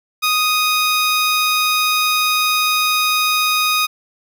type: tone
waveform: 15% pulse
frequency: 1244.5 Hz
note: D#6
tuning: in tune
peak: -8 dBFS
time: 0.22-3.87 s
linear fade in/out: 20 ms
effects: none